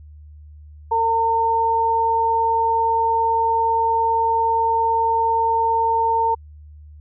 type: tone pair together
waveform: sine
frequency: 454.4 / 910 Hz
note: A#4 / A#5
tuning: -44 / -42 cents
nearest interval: octave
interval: 1202 cents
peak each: -24 / -16 dBFS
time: 0.91-6.35 s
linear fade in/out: 10 ms
effects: added 75 Hz sine -39 dBFS peak until 7 s